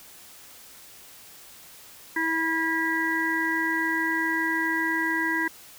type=harmonic tone; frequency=324.8 Hz; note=E4; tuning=26 cents flat; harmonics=1 / 3 / 5 / 6; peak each=-29 / -31 / -28 / -27 dBFS; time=2.16-5.48 s; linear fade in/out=5 ms; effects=white hiss -48 dBFS RMS until 5.78 s